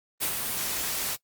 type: noise with ADSR envelope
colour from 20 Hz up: white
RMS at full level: -26 dBFS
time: 0.2-1.17 s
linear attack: 31 ms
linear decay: 77 ms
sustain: -4 dB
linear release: 37 ms
effects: noise-tail reverb RT60 0.1 s tail -20 dB re dry + Opus 32 kbps